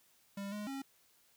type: tone with pitch steps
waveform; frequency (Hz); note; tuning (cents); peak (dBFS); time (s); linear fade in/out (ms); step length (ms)
square; 199 / 208.5 / 272.2; G3 / G#3 / C#4; +26 / +7 / -31; -40; 0.37-0.82; 5; 150
effects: white hiss -69 dBFS RMS until 1.36 s